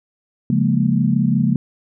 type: chord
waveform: sine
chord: Bb minor seventh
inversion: first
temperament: equal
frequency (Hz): 138.59 / 174.61 / 207.7 / 233.1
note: Db3 / F3 / Ab3 / Bb3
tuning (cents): 0 / 0 / 0 / 0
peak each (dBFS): -19 / -20 / -19 / -19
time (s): 0.5-1.56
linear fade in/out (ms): 2
effects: none